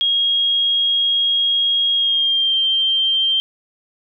sine tone with pitch glide, 3274 to 3153 Hz, G#7 to G7, -25 to +9 cents, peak -14 dBFS, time 0.01-3.4 s, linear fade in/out 0 ms, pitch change -66 cents, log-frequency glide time 1.95-2.58 s, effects none

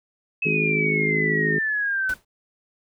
sine exponential sweep, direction down, 2600 to 1500 Hz, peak -21 dBFS, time 0.42-2.14 s, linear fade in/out 5 ms
harmonic tone, 53 Hz, G#1, 36 cents sharp, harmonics 3 / 4 / 5 / 6 / 7 / 8, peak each -26 / -31 / -30 / -36 / -29 / -27 dBFS, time 0.45-1.59 s, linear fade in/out 10 ms
pink noise with exponential decay, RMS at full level -32 dBFS, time 2.09-2.25 s, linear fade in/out 5 ms, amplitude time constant 34 ms
effects none

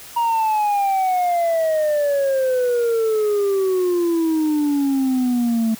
sine exponential sweep, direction down, 949 to 220 Hz, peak -13 dBFS, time 0.16-5.75 s, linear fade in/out 10 ms, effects tanh soft clip ceiling -15 dBFS + white hiss -39 dBFS RMS until 5.79 s

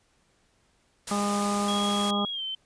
white noise, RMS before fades -34 dBFS, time 1.07-2.11 s, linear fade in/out 5 ms
harmonic tone, 203.8 Hz, G#3, 32 cents flat, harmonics 1 / 2 / 3 / 4 / 5 / 6, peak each -27 / -35 / -35 / -33 / -39 / -31 dBFS, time 1.11-2.25 s, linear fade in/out 2 ms
sine tone with pitch glide, 3310 to 3088 Hz, G#7 to G7, -6 to -27 cents, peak -30 dBFS, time 1.68-2.55 s, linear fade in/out 5 ms, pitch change -121 cents, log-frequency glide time 2.31-2.43 s
effects pink hiss -67 dBFS RMS until 2.65 s + resampled to 22050 Hz

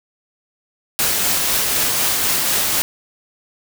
white noise with tremolo, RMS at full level -17 dBFS, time 0.99-2.82 s, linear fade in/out 0 ms, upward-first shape triangle, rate 4 Hz, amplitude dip 25%, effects none

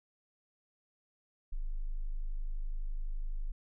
sine tone, 25.94 Hz, G#0, 1 cent flat, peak -32 dBFS, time 1.52-3.52 s, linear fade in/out 10 ms, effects none

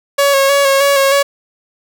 sawtooth tone with vibrato, 554.4 Hz, C#5, in tune, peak -5 dBFS, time 0.18-1.23 s, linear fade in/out 10 ms, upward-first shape square, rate 3.2 Hz, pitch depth 25 cents each way, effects none

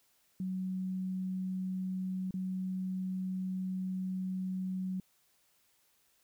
sine tone with dropouts, 186.6 Hz, F#3, 15 cents sharp, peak -33 dBFS, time 0.4-5 s, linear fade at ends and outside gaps 2 ms, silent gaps 2.309-2.34 s, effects white hiss -71 dBFS RMS until 6.23 s

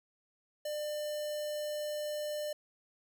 square tone with notch filter, 598 Hz, D5, 31 cents sharp, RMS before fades -37 dBFS, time 0.65-2.53 s, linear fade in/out 5 ms, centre 1500 Hz, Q 1.1, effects none

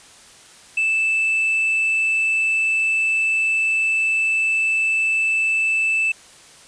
sine tone with tanh clipping, 2637 Hz, E7, in tune, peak -17 dBFS, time 0.77-6.12 s, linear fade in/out 5 ms, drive 1 dB, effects white hiss -46 dBFS RMS until 6.67 s + resampled to 22050 Hz

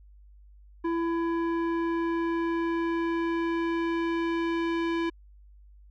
square tone with low-pass filter sweep, 334.2 Hz, E4, 24 cents sharp, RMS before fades -28 dBFS, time 0.84-5.1 s, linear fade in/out 10 ms, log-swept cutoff 1300 to 2800 Hz, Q 1.1, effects added 50 Hz sine -50 dBFS peak until 5.9 s

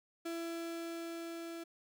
35% pulse tone with level ramp, 334.4 Hz, E4, 25 cents sharp, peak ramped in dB -36 to -41 dBFS, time 0.25-1.64 s, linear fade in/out 10 ms, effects none

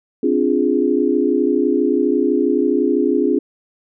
sine chord, D half-diminished seventh, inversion third, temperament equal, 261.6 / 293.7 / 349.2 / 415.3 Hz, C4 / D4 / F4 / Ab4, 0 / 0 / 0 / 0 cents, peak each -19 dBFS, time 0.23-3.39 s, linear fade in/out 5 ms, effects none

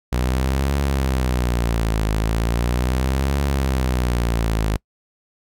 sawtooth tone with vibrato, 61 Hz, B1, 21 cents flat, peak -14 dBFS, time 0.12-4.77 s, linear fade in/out 10 ms, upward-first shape triangle, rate 0.38 Hz, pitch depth 250 cents each way, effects noise-tail reverb RT60 0.1 s tail -26 dB re dry

